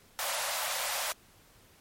pink high-pass noise, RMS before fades -33 dBFS, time 0.19-1.12 s, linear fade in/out 0 ms, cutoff 530 Hz, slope 96 dB/octave, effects pink hiss -60 dBFS RMS until 1.8 s + MP3 64 kbps

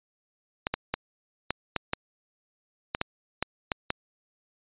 clicks, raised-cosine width 0.3 ms, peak -10 dBFS, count 11, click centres 0.669 / 0.74 / 0.94 / 1.506 / 1.763 / 1.934 / 2.949 / 3.014 / 3.426 / 3.718 / 3.904 s, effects resampled to 8000 Hz

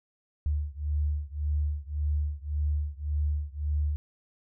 sine beating tone pair, 73.42 / 75.22 Hz, D2 / D2, 0 / +42 cents, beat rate 1.8 Hz, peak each -29 / -30 dBFS, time 0.46-3.96 s, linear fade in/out 0 ms, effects none

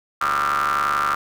35% pulse ring-modulated tone, 71.7 Hz, D2, 41 cents flat, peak -14 dBFS, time 0.21-1.15 s, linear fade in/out 5 ms, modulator 1280 Hz, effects none

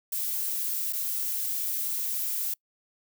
violet noise with dropouts, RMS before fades -30 dBFS, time 0.12-2.54 s, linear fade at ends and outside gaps 5 ms, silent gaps 0.926-0.932 s, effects noise-tail reverb RT60 0.1 s tail -26 dB re dry

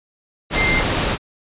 sine tone in noise, 2093 Hz, C7, in tune, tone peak -17 dBFS, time 0.54-0.83 s, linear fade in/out 50 ms, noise pink, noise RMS -19 dBFS, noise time 0.5-1.18 s, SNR -1 dB, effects resampled to 8000 Hz

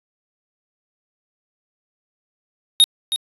square tone with echo, 3729 Hz, A#7, in tune, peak -9 dBFS, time 2.8-2.84 s, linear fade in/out 0 ms, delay 320 ms, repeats 1, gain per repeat -10 dB, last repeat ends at 3.16 s, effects resampled to 32000 Hz

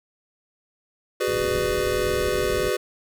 square chord, G# half-diminished seventh, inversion third, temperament just, 373.8 / 415.3 / 498.4 / 598 Hz, F#4 / G#4 / B4 / D5, +18 / 0 / +16 / +31 cents, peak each -27 / -28 / -27 / -31 dBFS, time 1.2-2.77 s, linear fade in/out 10 ms
pink low-pass noise, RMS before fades -33 dBFS, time 1.27-2.71 s, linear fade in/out 20 ms, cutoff 270 Hz, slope 12 dB/octave
effects none

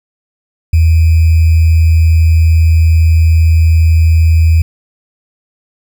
sine tone with sample-and-hold, 81.2 Hz, E2, 26 cents flat, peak -4 dBFS, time 0.73-4.62 s, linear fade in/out 5 ms, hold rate 2450 Hz, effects none

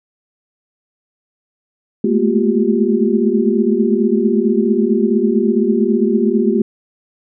sine tone cluster, 211.3 / 220.3 / 235.6 / 355.1 / 392.5 Hz, G#3 / A3 / A#3 / F4 / G4, +30 / +2 / +19 / +29 / +2 cents, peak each -18 dBFS, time 2.04-6.62 s, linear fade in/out 5 ms, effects none

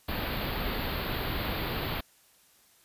pink band-stop noise, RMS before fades -32 dBFS, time 0.08-2.01 s, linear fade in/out 10 ms, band 4600 to 12000 Hz, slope 96 dB/octave, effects white hiss -62 dBFS RMS until 2.84 s + resampled to 32000 Hz

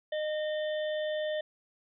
harmonic tone with a mistuned harmonic, 613 Hz, D#5, 26 cents flat, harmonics 1 / 3 / 5 / 6, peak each -30 / -41 / -46 / -45 dBFS, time 0.12-1.41 s, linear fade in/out 5 ms, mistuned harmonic 6, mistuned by -72 cents, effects none

